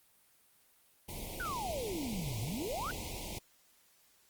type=band-stop noise; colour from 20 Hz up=pink; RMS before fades=-42 dBFS; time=1.08-3.39 s; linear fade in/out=10 ms; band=980 to 2100 Hz; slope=96 dB/octave
type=exponential two-way sweep; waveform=sine; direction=down then up; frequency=1541 to 100 to 1541 Hz; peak=-36 dBFS; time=1.4-2.91 s; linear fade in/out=0 ms; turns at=2.4 s
effects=white hiss -67 dBFS RMS until 4.29 s + Opus 32 kbps